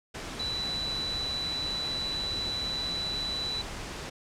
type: tone in noise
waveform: sine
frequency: 3969 Hz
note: B7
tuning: 8 cents sharp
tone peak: -30 dBFS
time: 0.39-3.62 s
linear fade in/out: 10 ms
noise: pink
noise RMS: -38 dBFS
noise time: 0.14-4.1 s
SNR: +5 dB
effects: low-pass 7000 Hz 12 dB/octave